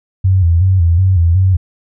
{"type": "tone with vibrato", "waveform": "sine", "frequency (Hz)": 89.2, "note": "F2", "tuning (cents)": 37, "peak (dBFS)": -7, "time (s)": [0.24, 1.57], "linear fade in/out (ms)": 10, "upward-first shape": "square", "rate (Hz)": 2.7, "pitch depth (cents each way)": 97, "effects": []}